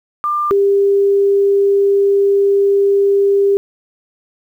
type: tone pair in turn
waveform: sine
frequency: 1194 / 398.4 Hz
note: D6 / G4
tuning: +28 / +28 cents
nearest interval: octave + perfect fifth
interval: 1900 cents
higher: first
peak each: -14 / -9 dBFS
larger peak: second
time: 0.24-0.51 / 0.51-3.57 s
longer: second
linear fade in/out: 0 ms
effects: 8-bit